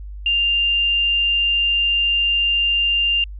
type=tone; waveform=sine; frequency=2794 Hz; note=F7; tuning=in tune; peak=-15 dBFS; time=0.26-3.24 s; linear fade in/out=2 ms; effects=added 50 Hz sine -30 dBFS peak until 3.39 s